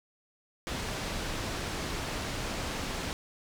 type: low-pass noise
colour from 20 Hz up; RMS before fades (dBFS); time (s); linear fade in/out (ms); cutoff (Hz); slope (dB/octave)
pink; -35; 0.67-3.13; 0; 6800; 12
effects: none